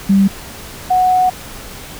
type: tone pair in turn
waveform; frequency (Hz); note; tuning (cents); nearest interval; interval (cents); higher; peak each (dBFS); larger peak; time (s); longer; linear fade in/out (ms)
sine; 196 / 737.2; G3 / F#5; 0 / -7; octave + major seventh; 2293; second; -7 / -9; first; 0.09-0.28 / 0.9-1.3; second; 10
effects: pink hiss -32 dBFS RMS until 1.99 s